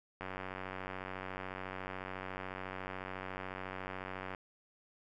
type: click train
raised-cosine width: 0.5 ms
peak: -26 dBFS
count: 390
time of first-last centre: 0.21-4.348 s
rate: 94 Hz
effects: none